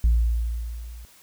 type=tone with level ramp; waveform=sine; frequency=57.6 Hz; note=A#1; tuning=20 cents flat; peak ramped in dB=-12 to -38 dBFS; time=0.04-1.05 s; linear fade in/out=0 ms; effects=tanh soft clip ceiling -13 dBFS + white hiss -53 dBFS RMS until 1.22 s